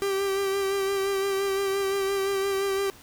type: tone with vibrato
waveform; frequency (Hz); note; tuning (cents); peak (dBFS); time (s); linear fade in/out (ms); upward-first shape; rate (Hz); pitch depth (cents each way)
45% pulse; 392; G4; 0; -24; 0.02-2.9; 0; sine; 5.8; 25
effects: pink hiss -50 dBFS RMS until 3.02 s